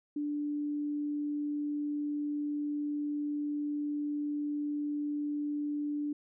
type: tone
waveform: sine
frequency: 293.7 Hz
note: D4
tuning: in tune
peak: -31 dBFS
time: 0.16-6.13 s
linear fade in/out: 5 ms
effects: none